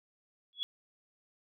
sine tone with exponential growth, 3369 Hz, G#7, 24 cents sharp, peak -27 dBFS, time 0.53-0.63 s, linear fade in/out 0 ms, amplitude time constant 20 ms, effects none

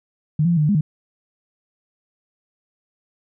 sine tone with pitch steps, 152.4 / 172.3 / 171 / 151.8 / 149.8 / 205.8 / 153 Hz, D#3 / F3 / F3 / D#3 / D3 / G#3 / D#3, -36 / -23 / -36 / -42 / +35 / -16 / -29 cents, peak -14 dBFS, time 0.39-0.81 s, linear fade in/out 5 ms, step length 60 ms, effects none

